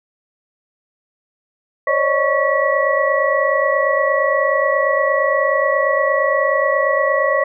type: tone cluster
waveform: sine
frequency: 538 / 567 / 615 / 1114 / 1938 Hz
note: C5 / C#5 / D#5 / C#6 / B6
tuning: +48 / +39 / -20 / +8 / -33 cents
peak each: -20 dBFS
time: 1.87-7.44 s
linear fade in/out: 5 ms
effects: none